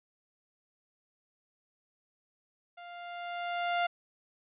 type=tone with level ramp; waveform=sawtooth; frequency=699 Hz; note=F5; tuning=1 cent sharp; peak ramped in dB=-42 to -22 dBFS; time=2.77-3.87 s; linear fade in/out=10 ms; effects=resampled to 8000 Hz